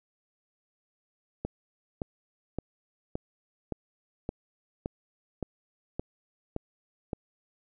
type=click train; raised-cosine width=2 ms; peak=-18 dBFS; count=11; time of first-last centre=1.45-7.132 s; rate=1.76 Hz; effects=none